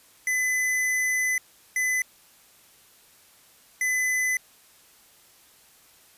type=tone bursts at uneven times; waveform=square; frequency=2012 Hz; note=B6; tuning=32 cents sharp; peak=-23 dBFS; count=3; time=0.27-1.38 / 1.76-2.02 / 3.81-4.37 s; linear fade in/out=2 ms; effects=white hiss -56 dBFS RMS until 6.17 s + resampled to 32000 Hz